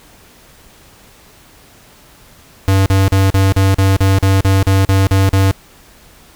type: tone bursts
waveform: square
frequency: 96.6 Hz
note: G2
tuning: 25 cents flat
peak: -9 dBFS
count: 13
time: 2.68-5.512 s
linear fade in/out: 0 ms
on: 180 ms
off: 41 ms
effects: pink hiss -44 dBFS RMS until 6.35 s